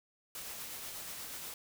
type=noise with tremolo; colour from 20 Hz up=white; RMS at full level=-43 dBFS; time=0.35-1.54 s; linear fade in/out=2 ms; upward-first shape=sine; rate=8.3 Hz; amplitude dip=25%; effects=none